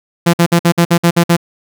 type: tone bursts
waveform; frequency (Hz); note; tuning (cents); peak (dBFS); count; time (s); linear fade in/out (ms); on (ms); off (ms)
sawtooth; 170.9; F3; -37; -3; 9; 0.26-1.367; 10; 75; 54
effects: none